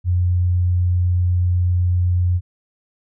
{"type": "tone", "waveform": "sine", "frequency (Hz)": 89.2, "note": "F2", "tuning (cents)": 37, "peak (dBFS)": -14, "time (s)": [0.04, 2.41], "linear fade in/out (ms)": 50, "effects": []}